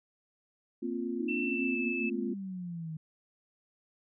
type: chord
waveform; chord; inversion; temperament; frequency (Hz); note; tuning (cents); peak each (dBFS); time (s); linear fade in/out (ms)
sine; Bb suspended second; none; equal; 233.1 / 261.6 / 349.2; Bb3 / C4 / F4; 0 / 0 / 0; -36; 0.82-2.34; 10
type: exponential sweep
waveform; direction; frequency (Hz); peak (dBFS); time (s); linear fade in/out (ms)
sine; down; 316.2 to 155.56; -36; 1.2-2.97; 5
type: tone with pitch glide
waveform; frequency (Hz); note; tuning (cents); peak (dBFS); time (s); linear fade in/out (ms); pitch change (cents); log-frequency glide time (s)
sine; 2681 to 2623; E7 to E7; +29 to -9; -33; 1.28-2.1; 10; -38; 1.44-1.81
effects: none